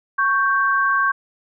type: tone pair together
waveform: sine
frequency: 1108.7 / 1568 Hz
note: C#6 / G6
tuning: 0 / 0 cents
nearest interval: tritone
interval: 600 cents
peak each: -18 dBFS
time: 0.18-1.12 s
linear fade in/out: 10 ms
effects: none